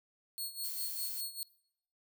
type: tone with tremolo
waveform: 10% pulse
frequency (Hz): 4336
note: C#8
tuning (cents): -39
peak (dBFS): -29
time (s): 0.38-1.43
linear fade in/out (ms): 0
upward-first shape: sine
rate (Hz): 5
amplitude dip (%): 80
type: noise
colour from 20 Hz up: violet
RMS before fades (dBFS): -41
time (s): 0.63-1.22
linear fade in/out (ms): 20
effects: noise-tail reverb RT60 0.7 s tail -22 dB re dry